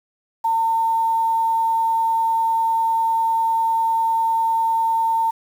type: tone with quantisation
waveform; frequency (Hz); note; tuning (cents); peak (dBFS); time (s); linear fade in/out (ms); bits
sine; 905; A5; +48; -16; 0.44-5.31; 10; 7
effects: none